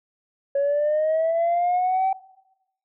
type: linear sweep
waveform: sine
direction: up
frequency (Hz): 554.4 to 773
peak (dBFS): -17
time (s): 0.55-2.13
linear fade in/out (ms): 5
effects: noise-tail reverb RT60 0.9 s tail -20 dB re dry + tanh soft clip ceiling -16 dBFS